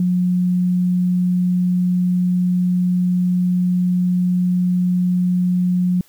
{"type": "tone", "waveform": "sine", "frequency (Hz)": 180, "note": "F#3", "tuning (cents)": -47, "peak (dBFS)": -14, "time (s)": [0, 6.01], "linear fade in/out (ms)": 2, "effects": ["white hiss -53 dBFS RMS until 6.08 s"]}